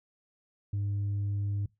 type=tone; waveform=sine; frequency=101.1 Hz; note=G#2; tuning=46 cents flat; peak=-26 dBFS; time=0.73-1.66 s; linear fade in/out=5 ms; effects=noise-tail reverb RT60 0.2 s tail -22 dB re dry + tanh soft clip ceiling -27 dBFS